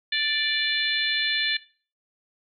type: harmonic tone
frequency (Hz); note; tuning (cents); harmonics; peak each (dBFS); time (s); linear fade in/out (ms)
587.3; D5; 0; 3 / 4 / 5 / 6 / 7; -27 / -31 / -31 / -26 / -30; 0.12-1.57; 5
effects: noise-tail reverb RT60 0.4 s tail -18 dB re dry + MP3 96 kbps